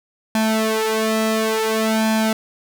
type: tone with flanger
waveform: sawtooth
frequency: 220 Hz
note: A3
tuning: in tune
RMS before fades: -19 dBFS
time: 0.35-2.33 s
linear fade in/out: 2 ms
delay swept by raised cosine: 1.2 to 3 ms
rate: 0.57 Hz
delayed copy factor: +0.95
effects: none